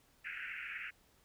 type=band-pass noise; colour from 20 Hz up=white; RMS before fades=-44 dBFS; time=0.24-0.91 s; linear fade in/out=20 ms; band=1400 to 2700 Hz; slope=96 dB/octave; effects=pink hiss -69 dBFS RMS until 1.24 s